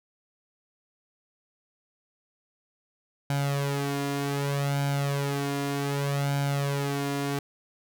sawtooth tone with flanger, 140.9 Hz, C#3, 29 cents sharp, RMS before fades -28 dBFS, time 3.3-7.39 s, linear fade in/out 2 ms, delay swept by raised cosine 1.3 to 2.9 ms, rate 0.65 Hz, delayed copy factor +0.7, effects none

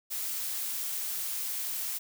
blue noise, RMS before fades -34 dBFS, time 0.1-1.99 s, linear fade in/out 20 ms, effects none

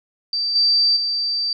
sine tone with level steps, 4659 Hz, D8, 15 cents flat, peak -19 / -13 / -19 dBFS, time 0.33-1.53 s, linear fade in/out 2 ms, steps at 0.55 / 0.96 s, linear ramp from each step 10 ms, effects none

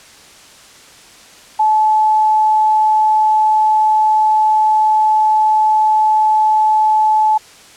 sine tone, 863 Hz, A5, 34 cents flat, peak -9 dBFS, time 1.59-7.38 s, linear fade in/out 10 ms, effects white hiss -41 dBFS RMS until 7.76 s + low-pass 8000 Hz 12 dB/octave

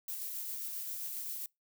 violet noise with tremolo, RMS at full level -39 dBFS, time 0.08-1.46 s, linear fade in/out 2 ms, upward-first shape sine, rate 7.5 Hz, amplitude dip 25%, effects noise-tail reverb RT60 0.2 s tail -25 dB re dry

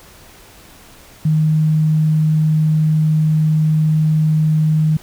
sine tone, 155.56 Hz, D#3, in tune, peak -11 dBFS, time 1.25-4.97 s, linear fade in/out 5 ms, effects pink hiss -43 dBFS RMS until 5.02 s

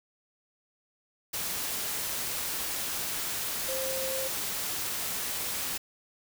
sine tone in noise, 528 Hz, C5, 16 cents sharp, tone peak -33 dBFS, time 3.68-4.28 s, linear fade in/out 10 ms, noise white, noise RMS -33 dBFS, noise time 1.33-5.78 s, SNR -3 dB, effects none

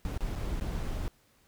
brown noise with dropouts, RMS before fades -33 dBFS, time 0.05-1.08 s, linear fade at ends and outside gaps 0 ms, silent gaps 0.176-0.207 / 0.353-0.359 / 0.599-0.61 / 0.832-0.835 s, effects pink hiss -66 dBFS RMS until 1.47 s

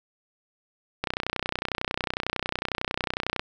click train, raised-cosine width 0.3 ms, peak -10 dBFS, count 74, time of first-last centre 1.04-3.395 s, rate 31 Hz, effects none

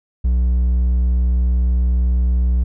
sine tone with hard clipping, 61.6 Hz, B1, 4 cents flat, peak -14 dBFS, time 0.24-2.64 s, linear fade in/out 10 ms, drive 3 dB, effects none

